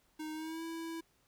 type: tone with pitch glide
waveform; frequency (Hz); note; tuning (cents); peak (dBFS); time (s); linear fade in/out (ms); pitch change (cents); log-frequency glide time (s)
square; 310.5 to 329; D#4 to E4; -3 to -3; -40; 0.19-1.01; 10; +100; 0.33-0.63
effects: pink hiss -72 dBFS RMS until 1.27 s